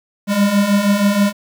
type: beating tone pair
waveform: square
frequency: 197.9 / 204.2 Hz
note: G3 / G#3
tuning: +17 / -29 cents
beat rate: 6.3 Hz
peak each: -19 / -14 dBFS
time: 0.27-1.33 s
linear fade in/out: 50 ms
effects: 8-bit